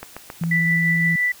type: click train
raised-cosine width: 0.5 ms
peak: -17 dBFS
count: 4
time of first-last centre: 0.03-0.437 s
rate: 7.37 Hz
type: tone with vibrato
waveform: sine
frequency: 167.2 Hz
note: E3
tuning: 25 cents sharp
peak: -20 dBFS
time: 0.41-1.16 s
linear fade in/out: 5 ms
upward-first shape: sine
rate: 19 Hz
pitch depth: 11 cents each way
type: tone with tremolo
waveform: sine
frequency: 1975.5 Hz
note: B6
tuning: in tune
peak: -16 dBFS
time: 0.51-1.32 s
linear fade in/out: 5 ms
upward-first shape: triangle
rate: 5.8 Hz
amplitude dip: 30%
effects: white hiss -45 dBFS RMS until 1.4 s